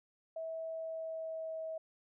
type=tone with pitch glide; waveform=sine; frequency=649 to 642.7 Hz; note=E5 to E5; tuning=-27 to -44 cents; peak=-38 dBFS; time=0.36-1.78 s; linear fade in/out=5 ms; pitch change=-17 cents; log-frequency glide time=0.68-1.59 s; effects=none